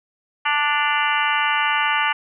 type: harmonic tone with a mistuned harmonic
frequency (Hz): 293.7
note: D4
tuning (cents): 0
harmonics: 3 / 4 / 5 / 6 / 7 / 8 / 9 / 10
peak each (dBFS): -23 / -24 / -25 / -26 / -26 / -27 / -28 / -28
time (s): 0.45-2.13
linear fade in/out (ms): 10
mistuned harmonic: 9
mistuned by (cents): +70
effects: none